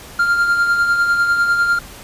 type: tone with tremolo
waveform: triangle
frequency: 1396.9 Hz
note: F6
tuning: in tune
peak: -9 dBFS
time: 0.19-1.79 s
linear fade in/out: 5 ms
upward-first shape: sine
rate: 10 Hz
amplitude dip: 45%
effects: pink hiss -37 dBFS RMS until 2.03 s + resampled to 32000 Hz